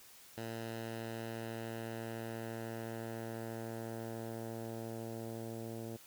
10% pulse tone with low-pass filter sweep, 114 Hz, A#2, 38 cents flat, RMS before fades -43 dBFS, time 0.37-5.97 s, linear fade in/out 10 ms, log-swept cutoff 5700 to 560 Hz, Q 0.74, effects white hiss -58 dBFS RMS until 6.06 s

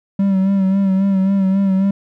triangle tone with vibrato, 193.5 Hz, G3, 22 cents flat, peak -10 dBFS, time 0.19-1.91 s, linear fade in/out 5 ms, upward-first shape sine, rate 3.7 Hz, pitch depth 41 cents each way, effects none

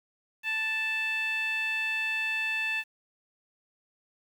15% pulse tone with band-pass filter, 880 Hz, A5, in tune, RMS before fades -30 dBFS, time 0.43-2.84 s, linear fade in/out 50 ms, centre 2300 Hz, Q 7.7, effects 9-bit

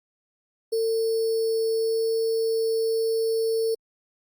sine tone with sample-and-hold, 449.9 Hz, A4, 39 cents sharp, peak -21 dBFS, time 0.72-3.75 s, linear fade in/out 10 ms, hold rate 4900 Hz, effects Opus 32 kbps

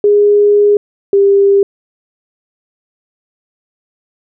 sine tone pair in turn, 411.8 / 397.8 Hz, G#4 / G4, -15 / +25 cents, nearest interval minor second, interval 60 cents, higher first, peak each -5 dBFS, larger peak neither, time 0.04-0.77 / 1.13-1.63 s, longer first, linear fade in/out 2 ms, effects none

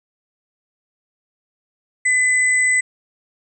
sine tone pair together, 2011 / 8044 Hz, B6 / B8, +31 / +31 cents, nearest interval 2 octaves, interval 2400 cents, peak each -14 / -21 dBFS, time 2.05-2.81 s, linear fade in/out 10 ms, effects none

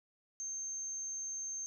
sine tone, 6340 Hz, G8, 19 cents sharp, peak -38 dBFS, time 0.4-1.66 s, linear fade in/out 0 ms, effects none

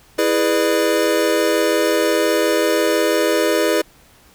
square chord, E dominant seventh, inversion none, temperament equal with one note detuned, 329.6 / 415.3 / 493.9 / 600.4 Hz, E4 / G#4 / B4 / D5, 0 / 0 / 0 / +38 cents, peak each -21 dBFS, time 0.18-3.82 s, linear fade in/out 10 ms, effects pink hiss -50 dBFS RMS until 4.34 s

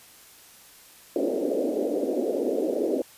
white band-pass noise, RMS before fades -26 dBFS, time 1.16-3.02 s, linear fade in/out 2 ms, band 250 to 570 Hz, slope 48 dB/octave, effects white hiss -51 dBFS RMS until 3.17 s + resampled to 32000 Hz

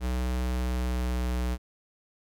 square tone with pitch glide, 62.5 to 61.53 Hz, B1 to B1, +21 to -6 cents, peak -27 dBFS, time 0-1.58 s, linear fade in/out 50 ms, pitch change -27 cents, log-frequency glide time 0.4-1.44 s, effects none

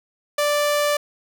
sawtooth tone, 587 Hz, D5, 1 cent flat, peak -14 dBFS, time 0.38-0.97 s, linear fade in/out 5 ms, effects none

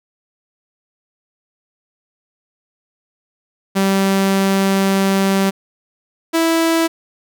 sawtooth tone pair in turn, 194.3 / 328.7 Hz, G3 / E4, -15 / -5 cents, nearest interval major sixth, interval 910 cents, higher second, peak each -9 dBFS, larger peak neither, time 3.75-5.51 / 6.33-6.88 s, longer first, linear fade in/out 20 ms, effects none

